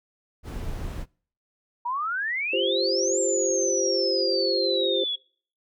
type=noise; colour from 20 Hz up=brown; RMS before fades=-32 dBFS; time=0.43-1.06 s; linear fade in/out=50 ms
type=exponential two-way sweep; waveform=sine; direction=up then down; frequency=932.3 to 7459 to 3336 Hz; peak=-25 dBFS; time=1.85-5.16 s; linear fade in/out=10 ms; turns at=3.19 s
type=chord; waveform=sine; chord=F suspended second; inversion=none; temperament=equal with one note detuned; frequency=346.2 / 392 / 523.3 Hz; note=F4 / G4 / C5; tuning=-15 / 0 / 0 cents; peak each=-29 / -27 / -26 dBFS; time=2.53-5.04 s; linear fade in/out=5 ms
effects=noise-tail reverb RT60 0.5 s tail -26 dB re dry